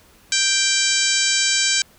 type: harmonic tone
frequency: 784 Hz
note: G5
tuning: in tune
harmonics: 2 / 3 / 4 / 5 / 6 / 7 / 8 / 9 / 10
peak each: -25 / -25 / -25 / -25 / -25 / -25 / -25 / -25 / -25 dBFS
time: 0.32-1.82 s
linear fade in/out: 2 ms
effects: pink hiss -52 dBFS RMS until 1.98 s